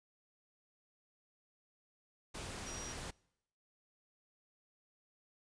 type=tone in noise; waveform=sine; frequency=5730 Hz; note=F8; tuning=44 cents sharp; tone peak=-46 dBFS; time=2.66-2.93 s; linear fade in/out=10 ms; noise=pink; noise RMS=-45 dBFS; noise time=2.34-3.11 s; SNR=-4 dB; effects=noise-tail reverb RT60 0.8 s tail -25 dB re dry + resampled to 22050 Hz